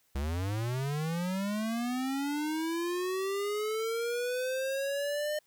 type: linear sweep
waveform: square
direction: up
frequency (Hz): 65.41 to 608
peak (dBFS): -31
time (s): 0.15-5.39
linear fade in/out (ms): 5
effects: white hiss -70 dBFS RMS until 5.46 s